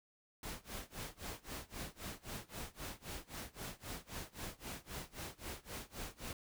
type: noise with tremolo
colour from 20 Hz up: pink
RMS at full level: -44 dBFS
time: 0.43-6.33 s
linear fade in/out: 2 ms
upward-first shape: sine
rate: 3.8 Hz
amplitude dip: 95%
effects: none